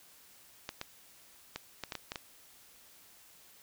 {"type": "clicks", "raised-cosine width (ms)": 0.2, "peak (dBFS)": -20, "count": 8, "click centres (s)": [0.691, 0.814, 1.56, 1.837, 1.922, 1.953, 2.119, 2.158], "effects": ["white hiss -59 dBFS RMS until 3.62 s"]}